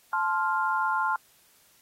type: chord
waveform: sine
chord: F major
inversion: first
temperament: just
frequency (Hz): 873.1 / 1047.7 / 1396.9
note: A5 / C6 / F6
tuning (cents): -14 / +2 / 0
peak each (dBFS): -28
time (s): 0.13-1.16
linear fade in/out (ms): 2
effects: white hiss -61 dBFS RMS until 1.81 s + AAC 48 kbps